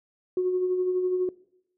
sine tone with tremolo, 366 Hz, F#4, 19 cents flat, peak -20 dBFS, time 0.37-1.29 s, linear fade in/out 2 ms, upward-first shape sine, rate 12 Hz, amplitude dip 40%, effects noise-tail reverb RT60 0.8 s tail -21 dB re dry + tanh soft clip ceiling -16 dBFS

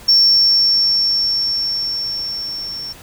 sine tone with level ramp, 5450 Hz, F8, 43 cents flat, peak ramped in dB -6 to -25 dBFS, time 0.08-2.93 s, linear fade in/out 10 ms, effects tanh soft clip ceiling -5 dBFS + pink hiss -40 dBFS RMS until 3.02 s

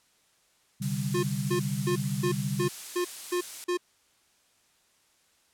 sine chord, C suspended second, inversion none, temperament equal with one note detuned, 131.8 / 146.83 / 196 Hz, C3 / D3 / G3, +13 / 0 / 0 cents, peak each -32 dBFS, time 0.8-2.69 s, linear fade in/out 20 ms
blue noise, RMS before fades -37 dBFS, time 0.82-3.64 s, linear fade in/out 0 ms
square tone bursts, 355.6 Hz, F4, 31 cents sharp, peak -26 dBFS, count 8, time 1.14-3.774 s, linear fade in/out 10 ms, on 93 ms, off 270 ms
effects white hiss -66 dBFS RMS until 5.53 s + low-pass 10000 Hz 12 dB/octave

